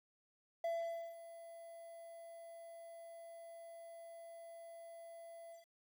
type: tone with ADSR envelope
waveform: triangle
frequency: 671 Hz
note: E5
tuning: 31 cents sharp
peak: -33 dBFS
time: 0.64-5.66 s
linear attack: 4 ms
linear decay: 500 ms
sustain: -16 dB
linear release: 140 ms
effects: 11-bit